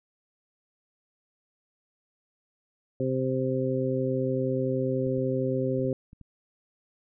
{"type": "harmonic tone", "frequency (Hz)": 130.5, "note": "C3", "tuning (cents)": -4, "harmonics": [1, 2, 3, 4], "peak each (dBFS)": [-30, -30, -30, -30], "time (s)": [3, 5.93], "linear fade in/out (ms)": 2}
{"type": "clicks", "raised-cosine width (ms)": 5, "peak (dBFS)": -35, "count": 6, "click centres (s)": [5.069, 5.181, 5.794, 5.851, 6.131, 6.213]}
{"effects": []}